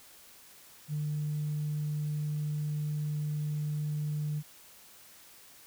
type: tone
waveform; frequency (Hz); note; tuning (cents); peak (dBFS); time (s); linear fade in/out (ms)
sine; 150; D3; +37; -29; 0.88-4.43; 50
effects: tanh soft clip ceiling -26 dBFS + white hiss -55 dBFS RMS until 5.66 s